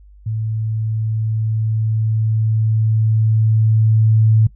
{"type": "tone with level ramp", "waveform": "sine", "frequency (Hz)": 110, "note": "A2", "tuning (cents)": 0, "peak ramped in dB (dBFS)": [-19, -9], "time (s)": [0.26, 4.47], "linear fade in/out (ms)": 5, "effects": ["noise-tail reverb RT60 0.1 s tail -18 dB re dry", "added 50 Hz sine -41 dBFS peak until 4.55 s"]}